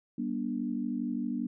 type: chord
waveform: sine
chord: G major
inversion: none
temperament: equal with one note detuned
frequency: 196 / 241.2 / 293.7 Hz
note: G3 / B3 / D4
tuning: 0 / -41 / 0 cents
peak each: -37 / -32 / -36 dBFS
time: 0.18-1.47 s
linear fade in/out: 5 ms
effects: none